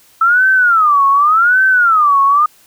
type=tone with vibrato; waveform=sine; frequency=1304 Hz; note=E6; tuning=19 cents flat; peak=-7 dBFS; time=0.21-2.46 s; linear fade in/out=5 ms; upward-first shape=sine; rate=0.87 Hz; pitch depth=290 cents each way; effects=white hiss -48 dBFS RMS until 2.66 s